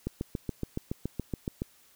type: click train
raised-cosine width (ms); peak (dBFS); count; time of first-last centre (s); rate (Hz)
3; -18; 12; 0.07-1.619; 7.1
effects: white hiss -61 dBFS RMS until 1.95 s